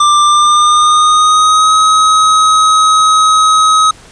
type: tone with pitch glide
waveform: square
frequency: 1185 to 1270.1 Hz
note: D6 to D#6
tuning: +15 to +35 cents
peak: -6 dBFS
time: 0-3.91 s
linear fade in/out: 5 ms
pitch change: +120 cents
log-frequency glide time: 0.23-1.73 s
effects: pink hiss -38 dBFS RMS until 4.11 s + resampled to 22050 Hz